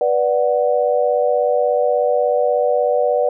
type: chord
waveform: sine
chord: B minor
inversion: none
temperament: equal with one note detuned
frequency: 490.8 / 587.3 / 740 Hz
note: B4 / D5 / F#5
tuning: -11 / 0 / 0 cents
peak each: -17 / -17 / -21 dBFS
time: 0.01-3.29 s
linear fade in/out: 2 ms
effects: none